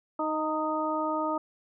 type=harmonic tone with a mistuned harmonic; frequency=311.1 Hz; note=D#4; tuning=in tune; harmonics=1 / 2 / 3 / 4; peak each=-32 / -32 / -32 / -32 dBFS; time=0.19-1.38 s; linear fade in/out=5 ms; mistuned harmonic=3; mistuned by=-25 cents; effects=none